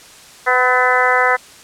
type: harmonic tone with a mistuned harmonic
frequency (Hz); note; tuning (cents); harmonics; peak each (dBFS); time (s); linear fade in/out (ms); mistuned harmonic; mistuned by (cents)
251.4; B3; +31; 2 / 3 / 4 / 5 / 6 / 7 / 8; -19 / -19 / -19 / -19 / -19 / -19 / -19; 0.46-1.37; 20; 5; +31
effects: white hiss -41 dBFS RMS until 1.63 s + low-pass 9000 Hz 12 dB/octave